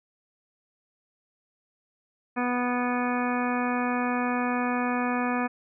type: harmonic tone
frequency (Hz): 246.2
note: B3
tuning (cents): -5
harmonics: 1 / 2 / 3 / 4 / 5 / 6 / 7 / 9 / 10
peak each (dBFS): -27 / -34 / -32 / -34 / -34 / -39 / -35 / -40 / -39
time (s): 2.36-5.48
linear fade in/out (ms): 20
effects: none